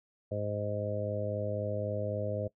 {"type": "harmonic tone", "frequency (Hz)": 103.83, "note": "G#2", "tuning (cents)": 0, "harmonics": [1, 2, 3, 4, 5, 6], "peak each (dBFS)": [-36, -42, -45, -43, -36, -37], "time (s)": [0.31, 2.48], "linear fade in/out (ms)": 10, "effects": ["noise-tail reverb RT60 0.1 s tail -20 dB re dry"]}